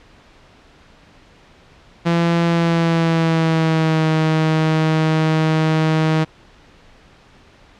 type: tone with pitch glide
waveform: sawtooth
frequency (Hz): 169.3 to 157.96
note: E3 to D#3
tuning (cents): +46 to +26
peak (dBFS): -10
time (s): 2.05-6.25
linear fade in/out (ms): 20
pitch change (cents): -120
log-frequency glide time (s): 2.46-4.08
effects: pink hiss -48 dBFS RMS until 7.79 s + low-pass 4000 Hz 12 dB/octave